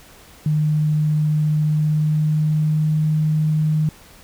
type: tone with pitch glide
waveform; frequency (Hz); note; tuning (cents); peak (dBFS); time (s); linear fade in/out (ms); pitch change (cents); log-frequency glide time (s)
sine; 152.4 to 154.53; D#3 to D#3; -36 to -12; -15; 0.46-3.89; 2; +24; 1.59-3.05
effects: pink hiss -46 dBFS RMS until 4.23 s